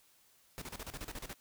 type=noise with tremolo; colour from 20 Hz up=pink; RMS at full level=-43 dBFS; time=0.58-1.34 s; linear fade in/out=0 ms; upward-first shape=square; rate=14 Hz; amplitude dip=80%; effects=white hiss -67 dBFS RMS until 1.4 s